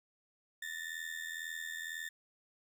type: ring-modulated tone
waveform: 35% pulse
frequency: 1800 Hz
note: A6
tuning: 39 cents sharp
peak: -35 dBFS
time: 0.62-2.09 s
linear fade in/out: 5 ms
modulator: 41 Hz
effects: none